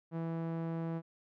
sawtooth tone with low-pass filter, 164.81 Hz, E3, in tune, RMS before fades -37 dBFS, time 0.11-1.02 s, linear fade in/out 50 ms, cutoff 1100 Hz, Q 0.59, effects none

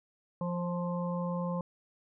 harmonic tone with a mistuned harmonic, 174.7 Hz, F3, 1 cent sharp, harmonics 1 / 3 / 5 / 6, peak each -32 / -37 / -44 / -41 dBFS, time 0.41-1.61 s, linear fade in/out 2 ms, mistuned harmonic 3, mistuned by +15 cents, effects none

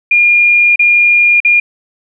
sine tone with dropouts, 2417 Hz, D7, 49 cents sharp, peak -5 dBFS, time 0.11-1.6 s, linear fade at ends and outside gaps 5 ms, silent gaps 0.759-0.793 / 1.403-1.448 s, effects none

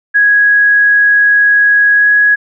sine tone with pitch glide, 1661.2 to 1670.8 Hz, G#6 to G#6, 0 to +10 cents, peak -5 dBFS, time 0.14-2.36 s, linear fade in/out 20 ms, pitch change +10 cents, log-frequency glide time 1.95-2.08 s, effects none

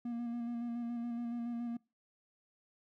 triangle tone with vibrato, 236.6 Hz, A#3, 26 cents sharp, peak -34 dBFS, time 0.05-1.77 s, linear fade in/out 5 ms, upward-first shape square, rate 7.1 Hz, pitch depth 20 cents each way, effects noise-tail reverb RT60 0.3 s tail -24 dB re dry

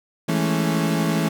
35% pulse chord, A major seventh, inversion second, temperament equal with one note detuned, 164.81 / 207.7 / 220 / 275.9 Hz, E3 / G#3 / A3 / C#4, 0 / 0 / 0 / -8 cents, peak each -20 / -26 / -24 / -25 dBFS, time 0.28-1.29 s, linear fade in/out 10 ms, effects none

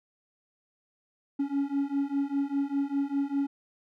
triangle beating tone pair, 277 / 282 Hz, C#4 / C#4, -1 / +30 cents, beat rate 5 Hz, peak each -28 / -27 dBFS, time 1.39-3.47 s, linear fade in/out 10 ms, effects none

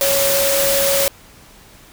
sine tone in noise, 554.4 Hz, C#5, in tune, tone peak -17 dBFS, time 0.01-1.08 s, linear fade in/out 0 ms, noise white, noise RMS -18 dBFS, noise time 0.01-1.08 s, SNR -2 dB, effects pink hiss -45 dBFS RMS until 1.92 s

